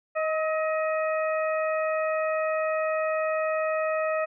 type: harmonic tone with a mistuned harmonic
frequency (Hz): 628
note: D#5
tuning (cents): +16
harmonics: 1 / 2 / 3 / 4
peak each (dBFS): -25 / -31 / -35 / -37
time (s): 0.15-4.26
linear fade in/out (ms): 20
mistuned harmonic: 2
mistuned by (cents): +27
effects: none